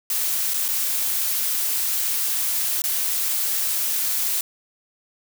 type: noise with dropouts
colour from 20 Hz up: blue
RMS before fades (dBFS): -23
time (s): 0.1-4.41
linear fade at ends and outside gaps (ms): 2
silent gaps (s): 0.537-0.541 / 0.682-0.686 / 2.819-2.839
effects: none